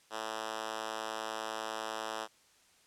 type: tone with high-pass filter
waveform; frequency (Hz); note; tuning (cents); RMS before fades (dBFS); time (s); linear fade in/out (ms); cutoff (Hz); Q
5% pulse; 110; A2; 0; -39; 0.1-2.28; 50; 470; 0.66
effects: white hiss -65 dBFS RMS until 2.86 s + low-pass 9000 Hz 12 dB/octave